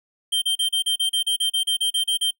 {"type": "tone bursts", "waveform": "square", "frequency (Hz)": 3151, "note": "G7", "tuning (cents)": 8, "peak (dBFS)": -19, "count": 15, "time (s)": [0.32, 2.31], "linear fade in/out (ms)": 10, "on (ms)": 100, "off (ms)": 35, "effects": ["noise-tail reverb RT60 0.1 s tail -23 dB re dry"]}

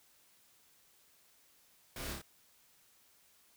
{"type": "noise with echo", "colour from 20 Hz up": "pink", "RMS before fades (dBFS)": -44, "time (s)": [1.96, 2.13], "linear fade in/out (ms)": 2, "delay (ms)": 29, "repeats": 3, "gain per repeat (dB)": -2, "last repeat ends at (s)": 2.217, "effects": ["white hiss -67 dBFS RMS until 3.56 s"]}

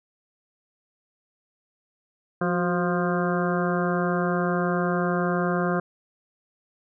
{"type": "harmonic tone with a mistuned harmonic", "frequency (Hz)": 175.7, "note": "F3", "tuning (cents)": 11, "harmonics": [1, 2, 3, 4, 6, 7, 8, 9], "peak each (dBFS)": [-25, -28, -30, -31, -33, -33, -34, -35], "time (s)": [2.41, 5.8], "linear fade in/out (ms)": 5, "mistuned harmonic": 2, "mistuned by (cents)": 54, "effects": []}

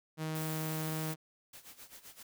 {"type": "tone", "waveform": "sawtooth", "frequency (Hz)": 157.4, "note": "D#3", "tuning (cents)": 20, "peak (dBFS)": -31, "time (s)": [0.17, 1.16], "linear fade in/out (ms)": 50}
{"type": "noise", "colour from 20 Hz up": "blue", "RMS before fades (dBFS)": -44, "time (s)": [0.35, 1.14], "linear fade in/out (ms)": 5}
{"type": "noise with tremolo", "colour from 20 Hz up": "white", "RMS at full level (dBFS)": -50, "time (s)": [1.53, 2.23], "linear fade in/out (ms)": 5, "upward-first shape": "sine", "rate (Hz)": 7.7, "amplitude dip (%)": 80}
{"effects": []}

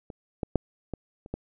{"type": "clicks", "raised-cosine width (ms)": 2, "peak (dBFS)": [-26, -15, -8, -19, -30, -18], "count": 6, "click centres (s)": [0.102, 0.432, 0.557, 0.937, 1.261, 1.34], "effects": []}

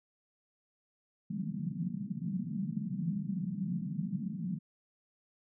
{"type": "band-pass noise", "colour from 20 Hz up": "pink", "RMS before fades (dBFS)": -36, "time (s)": [1.3, 4.59], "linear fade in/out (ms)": 10, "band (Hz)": [160, 210], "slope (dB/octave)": 48, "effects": []}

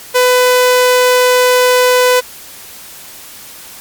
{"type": "tone", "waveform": "sawtooth", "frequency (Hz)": 500, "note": "B4", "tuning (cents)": 21, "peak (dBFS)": -3, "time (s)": [0.14, 2.21], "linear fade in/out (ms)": 20, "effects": ["white hiss -33 dBFS RMS until 3.8 s", "MP3 96 kbps"]}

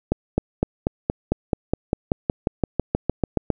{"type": "accelerating click train", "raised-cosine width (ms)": 2, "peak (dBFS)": -5, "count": 19, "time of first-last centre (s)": [0.12, 3.503], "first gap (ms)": 260, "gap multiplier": 0.96, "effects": []}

